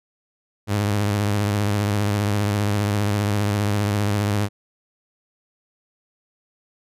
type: tone with vibrato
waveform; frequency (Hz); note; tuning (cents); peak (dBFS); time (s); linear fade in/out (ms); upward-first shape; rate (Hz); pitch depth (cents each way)
sawtooth; 102.9; G#2; -16; -15; 0.67-4.49; 50; sine; 15; 53
effects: resampled to 32000 Hz